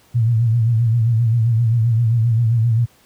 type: tone with vibrato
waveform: sine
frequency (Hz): 115.2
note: A#2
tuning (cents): -20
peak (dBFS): -12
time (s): 0.14-2.86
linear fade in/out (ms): 20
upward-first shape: sine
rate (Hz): 7.6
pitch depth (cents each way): 81
effects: pink hiss -53 dBFS RMS until 3.05 s + high-pass 60 Hz 12 dB/octave

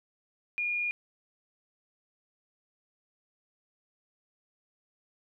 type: tone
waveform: sine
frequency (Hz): 2429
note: D#7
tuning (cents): -42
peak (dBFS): -28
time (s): 0.58-0.91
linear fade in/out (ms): 0
effects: none

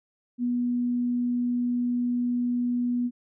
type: tone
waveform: sine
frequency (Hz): 243.7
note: B3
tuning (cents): -23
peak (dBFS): -23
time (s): 0.38-3.11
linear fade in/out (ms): 50
effects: none

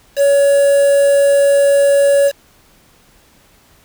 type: tone with quantisation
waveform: triangle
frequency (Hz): 562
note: C#5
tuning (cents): +24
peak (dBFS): -6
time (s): 0.16-2.32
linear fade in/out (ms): 50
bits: 4
effects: pink hiss -50 dBFS RMS until 3.84 s

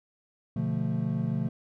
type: chord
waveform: triangle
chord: B half-diminished seventh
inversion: none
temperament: equal with one note detuned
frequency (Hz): 123.47 / 146.83 / 174.61 / 221.9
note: B2 / D3 / F3 / A3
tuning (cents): 0 / 0 / 0 / +15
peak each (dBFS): -30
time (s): 0.56-1.49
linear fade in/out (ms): 5
effects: none

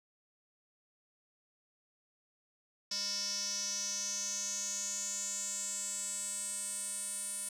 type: tone with band-pass filter sweep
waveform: square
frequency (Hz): 201.3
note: G3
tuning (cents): +46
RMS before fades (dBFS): -38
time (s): 2.91-7.49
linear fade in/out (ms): 5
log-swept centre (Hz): 5300 to 9300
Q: 8
effects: none

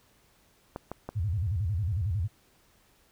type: clicks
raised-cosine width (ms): 1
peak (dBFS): -21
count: 3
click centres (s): 0.761 / 0.916 / 1.09
type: tone with vibrato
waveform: sine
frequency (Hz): 93.5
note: F#2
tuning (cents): +19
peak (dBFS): -26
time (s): 1.15-2.28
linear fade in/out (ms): 20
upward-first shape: square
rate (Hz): 11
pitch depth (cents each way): 230
effects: pink hiss -64 dBFS RMS until 3.11 s

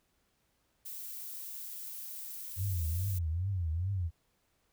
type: noise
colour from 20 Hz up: violet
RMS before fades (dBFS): -43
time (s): 0.85-3.19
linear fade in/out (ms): 10
type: tone with vibrato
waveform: sine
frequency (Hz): 88.4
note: F2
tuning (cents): +22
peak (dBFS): -30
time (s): 2.56-4.11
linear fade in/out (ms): 50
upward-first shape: triangle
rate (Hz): 2.4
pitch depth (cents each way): 240
effects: pink hiss -75 dBFS RMS until 4.72 s

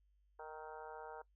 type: harmonic tone with a mistuned harmonic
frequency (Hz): 155.56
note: D#3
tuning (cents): 0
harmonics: 3 / 4 / 5 / 6 / 7 / 8 / 9 / 10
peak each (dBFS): -52 / -56 / -53 / -53 / -64 / -61 / -59 / -64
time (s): 0.39-1.22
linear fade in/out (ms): 5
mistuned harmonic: 8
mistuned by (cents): +47
effects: noise-tail reverb RT60 0.1 s tail -21 dB re dry + added 50 Hz sine -70 dBFS peak until 1.35 s

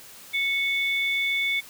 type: tone pair together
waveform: sine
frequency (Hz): 2213 / 3513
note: C#7 / A7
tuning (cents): -3 / -3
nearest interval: minor sixth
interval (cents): 800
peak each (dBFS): -23 / -29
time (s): 0.33-1.61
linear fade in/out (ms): 20
effects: white hiss -46 dBFS RMS until 1.69 s

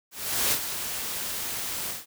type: noise with ADSR envelope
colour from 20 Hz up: white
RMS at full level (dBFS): -23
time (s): 0.11-2.06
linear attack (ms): 410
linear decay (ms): 62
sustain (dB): -9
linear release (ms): 160
effects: none

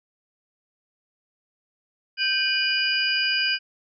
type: tone cluster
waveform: sine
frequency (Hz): 1561 / 2448 / 2952 / 4876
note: G6 / D#7 / F#7 / D#8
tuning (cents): -8 / -29 / -5 / -36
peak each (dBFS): -26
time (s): 2.17-3.59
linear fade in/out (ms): 50
effects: none

